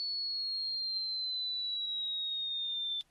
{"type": "linear sweep", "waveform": "sine", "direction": "down", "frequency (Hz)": [4435, 3533], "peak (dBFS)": -33, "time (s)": [0, 3.01], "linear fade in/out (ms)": 0, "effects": ["pink hiss -73 dBFS RMS until 3.1 s", "AAC 32 kbps"]}